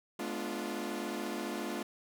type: chord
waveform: sawtooth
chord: G# diminished seventh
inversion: none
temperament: equal with one note detuned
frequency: 212.5 / 246.9 / 293.7 / 349.2 Hz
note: G#3 / B3 / D4 / F4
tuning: +40 / 0 / 0 / 0 cents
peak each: -37 / -38 / -38 / -36 dBFS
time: 0.19-1.83 s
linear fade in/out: 5 ms
effects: none